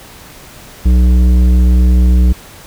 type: tone with tanh clipping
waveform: triangle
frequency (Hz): 61.6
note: B1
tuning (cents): -4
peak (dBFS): -7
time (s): 0.85-2.33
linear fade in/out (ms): 10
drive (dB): 15
effects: pink hiss -36 dBFS RMS until 2.66 s